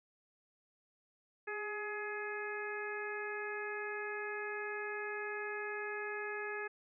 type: harmonic tone with a mistuned harmonic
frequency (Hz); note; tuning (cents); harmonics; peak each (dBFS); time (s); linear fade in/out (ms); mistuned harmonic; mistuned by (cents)
421.3; G#4; +25; 1 / 2 / 3 / 4 / 5 / 6; -42 / -48 / -48 / -42 / -49 / -49; 1.47-6.68; 10; 1; -34
effects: none